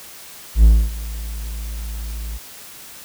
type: tone with ADSR envelope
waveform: triangle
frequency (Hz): 55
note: A1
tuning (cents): 0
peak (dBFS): -3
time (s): 0.55-2.39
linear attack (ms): 86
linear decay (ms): 260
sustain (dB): -20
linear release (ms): 30
effects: white hiss -39 dBFS RMS until 3.04 s